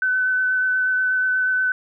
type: tone with vibrato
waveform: sine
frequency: 1512 Hz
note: F#6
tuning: 37 cents sharp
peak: -17 dBFS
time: 0.02-1.72 s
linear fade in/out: 2 ms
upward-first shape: sine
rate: 8.3 Hz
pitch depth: 12 cents each way
effects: none